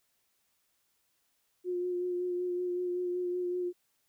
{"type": "tone with vibrato", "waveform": "sine", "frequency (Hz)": 357.7, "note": "F4", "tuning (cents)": 41, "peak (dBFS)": -30, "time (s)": [1.64, 3.73], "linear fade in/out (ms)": 50, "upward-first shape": "sine", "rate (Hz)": 5.3, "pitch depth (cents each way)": 19, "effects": ["white hiss -75 dBFS RMS until 4.08 s"]}